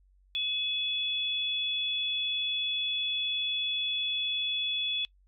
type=tone pair together; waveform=sine; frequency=2564 / 3423 Hz; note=E7 / A7; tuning=-49 / -48 cents; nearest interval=perfect fourth; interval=501 cents; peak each=-36 / -29 dBFS; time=0.35-5.05 s; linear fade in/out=0 ms; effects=noise-tail reverb RT60 0.1 s tail -24 dB re dry + added 47 Hz sine -60 dBFS peak until 5.27 s